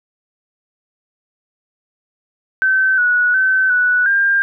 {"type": "tone with pitch steps", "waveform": "sine", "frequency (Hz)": [1538, 1465, 1532, 1478, 1599], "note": ["G6", "F#6", "G6", "F#6", "G6"], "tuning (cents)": [-33, -18, -40, -2, 34], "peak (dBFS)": -11, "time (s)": [2.62, 4.42], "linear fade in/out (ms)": 0, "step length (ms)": 360, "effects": []}